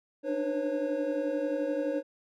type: tone cluster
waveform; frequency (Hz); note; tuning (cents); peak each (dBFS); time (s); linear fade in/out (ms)
triangle; 290.8 / 302.3 / 493.5 / 546; D4 / D#4 / B4 / C#5; -17 / -50 / -1 / -26; -36 / -31 / -34 / -29; 0.23-2.03; 50
effects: none